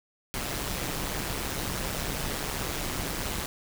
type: noise with amplitude modulation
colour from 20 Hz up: pink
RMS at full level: -29 dBFS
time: 0.34-3.46 s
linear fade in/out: 0 ms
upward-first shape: sine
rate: 140 Hz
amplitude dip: 70%
effects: none